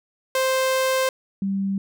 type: tone pair in turn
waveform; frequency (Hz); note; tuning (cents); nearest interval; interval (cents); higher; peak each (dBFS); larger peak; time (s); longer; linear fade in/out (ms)
sawtooth / sine; 523.3 / 195.62; C5 / G3; 0 / -3; octave + perfect fourth; 1703; first; -15 / -21; first; 0.35-1.09 / 1.42-1.78; first; 2
effects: none